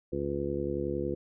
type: harmonic tone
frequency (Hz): 70.8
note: C#2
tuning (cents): +37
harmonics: 1 / 2 / 3 / 4 / 5 / 6 / 7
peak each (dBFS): -40 / -39 / -39 / -39 / -33 / -40 / -36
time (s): 0.12-1.15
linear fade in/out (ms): 10
effects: none